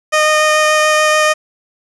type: tone with vibrato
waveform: 15% pulse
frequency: 614 Hz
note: D#5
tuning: 23 cents flat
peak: -3 dBFS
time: 0.12-1.34 s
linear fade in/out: 20 ms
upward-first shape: triangle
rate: 6.9 Hz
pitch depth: 9 cents each way
effects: resampled to 22050 Hz + 7-bit